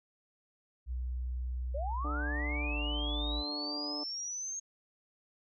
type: tone with pitch glide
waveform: sine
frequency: 62.2 to 55.73 Hz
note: B1 to A1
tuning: +13 to +23 cents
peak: -33 dBFS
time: 0.86-3.44 s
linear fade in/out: 50 ms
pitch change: -190 cents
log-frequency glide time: 2.65-2.72 s
type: linear sweep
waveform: sine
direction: up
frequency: 522 to 6500 Hz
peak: -36 dBFS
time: 1.74-4.6 s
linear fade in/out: 10 ms
type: harmonic tone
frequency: 147.2 Hz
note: D3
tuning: 4 cents sharp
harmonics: 2 / 3 / 4 / 5 / 6 / 7 / 8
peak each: -40 / -50 / -46 / -49 / -49 / -57 / -52 dBFS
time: 2.04-4.04 s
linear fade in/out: 10 ms
effects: none